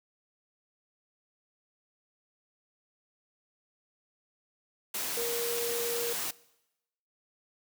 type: tone in noise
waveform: sine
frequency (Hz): 471.7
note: A#4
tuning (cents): +20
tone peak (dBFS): -32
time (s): 5.17-6.13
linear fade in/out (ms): 5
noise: white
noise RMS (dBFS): -34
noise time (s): 4.94-6.31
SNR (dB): -1
effects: noise-tail reverb RT60 0.9 s tail -21 dB re dry + high-pass 150 Hz 12 dB/octave